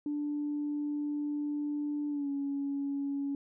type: tone with pitch glide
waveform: sine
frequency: 293.7 to 280.3 Hz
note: D4 to C#4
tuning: 0 to +19 cents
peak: -30 dBFS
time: 0.06-3.35 s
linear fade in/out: 2 ms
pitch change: -81 cents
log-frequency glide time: 2.09-2.29 s
effects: tanh soft clip ceiling -26 dBFS